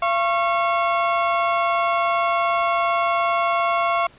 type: tone pair together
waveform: 35% pulse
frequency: 683.3 / 1094 Hz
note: F5 / C#6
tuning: -38 / -23 cents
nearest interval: minor sixth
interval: 815 cents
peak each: -19 dBFS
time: 0.02-4.07 s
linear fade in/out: 5 ms
effects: pink hiss -50 dBFS RMS until 4.18 s + resampled to 8000 Hz